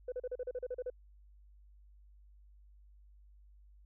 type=tone bursts; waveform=sine; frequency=500 Hz; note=B4; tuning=21 cents sharp; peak=-34 dBFS; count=11; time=0.08-0.901 s; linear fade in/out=5 ms; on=41 ms; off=37 ms; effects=tanh soft clip ceiling -32 dBFS + added 50 Hz sine -57 dBFS peak until 3.85 s